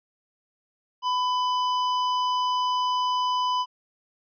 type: tone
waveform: square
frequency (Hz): 1000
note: B5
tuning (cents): +21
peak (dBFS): -23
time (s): 1.02-3.66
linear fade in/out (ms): 50
effects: resampled to 11025 Hz